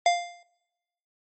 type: tone with exponential decay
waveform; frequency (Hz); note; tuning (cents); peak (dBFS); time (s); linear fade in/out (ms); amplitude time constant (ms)
square; 698.5; F5; 0; -16; 0.06-0.43; 2; 80
effects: noise-tail reverb RT60 1.0 s tail -25 dB re dry + MP3 32 kbps